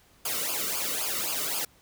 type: noise with flanger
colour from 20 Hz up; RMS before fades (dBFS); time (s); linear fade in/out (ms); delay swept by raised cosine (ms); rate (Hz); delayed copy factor
white; -30; 0.25-1.65; 5; 0.51 to 1.24; 3.8; -1
effects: pink hiss -60 dBFS RMS until 1.81 s